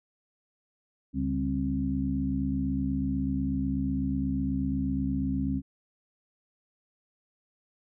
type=tone cluster; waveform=sine; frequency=71.2 / 141.7 / 197.7 / 265.9 Hz; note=C#2 / C#3 / G3 / C4; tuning=+47 / +38 / +15 / +28 cents; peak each=-33 / -35 / -32 / -29 dBFS; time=1.13-5.62 s; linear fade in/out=50 ms; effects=none